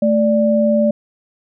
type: tone pair together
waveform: sine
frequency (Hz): 220 / 586.9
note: A3 / D5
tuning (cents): 0 / -1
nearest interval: octave + perfect fourth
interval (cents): 1699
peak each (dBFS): -14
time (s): 0.02-0.91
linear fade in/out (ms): 5
effects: none